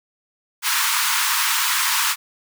pink high-pass noise, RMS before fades -20 dBFS, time 0.62-2.16 s, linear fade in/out 50 ms, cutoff 910 Hz, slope 96 dB/octave, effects none

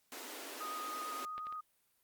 pink high-pass noise, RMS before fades -47 dBFS, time 0.12-1.25 s, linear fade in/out 0 ms, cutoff 250 Hz, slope 96 dB/octave
sine tone with vibrato, 1242 Hz, D#6, 3 cents flat, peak -40 dBFS, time 0.6-1.61 s, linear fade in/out 10 ms, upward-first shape square, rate 8.7 Hz, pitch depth 10 cents each way
clicks, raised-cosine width 0.3 ms, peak -32 / -36 / -38 dBFS, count 3, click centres 1.38 / 1.469 / 1.525 s
effects white hiss -75 dBFS RMS until 2.03 s + Opus 48 kbps

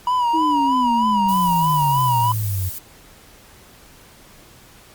triangle tone with vibrato, 970 Hz, B5, 31 cents flat, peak -14 dBFS, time 0.07-2.32 s, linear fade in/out 2 ms, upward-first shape sine, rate 3.2 Hz, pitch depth 64 cents each way
sine exponential sweep, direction down, 327.2 to 90.3 Hz, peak -20 dBFS, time 0.33-2.7 s, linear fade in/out 20 ms
violet noise, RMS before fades -30 dBFS, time 1.28-2.79 s, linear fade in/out 10 ms
effects pink hiss -47 dBFS RMS until 4.94 s + Opus 48 kbps

